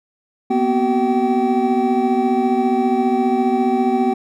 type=tone cluster; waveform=triangle; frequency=238 / 252.8 / 378.8 / 771 Hz; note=A#3 / B3 / F#4 / G5; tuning=+36 / +41 / +41 / -29 cents; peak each=-18 dBFS; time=0.5-4.14 s; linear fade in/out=10 ms; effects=none